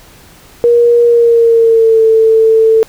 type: tone with pitch glide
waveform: sine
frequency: 474.3 to 445.1 Hz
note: A#4 to A4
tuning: +30 to +20 cents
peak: -4 dBFS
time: 0.64-2.83 s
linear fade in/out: 0 ms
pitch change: -110 cents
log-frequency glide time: 1.04-2.03 s
effects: pink hiss -40 dBFS RMS until 2.88 s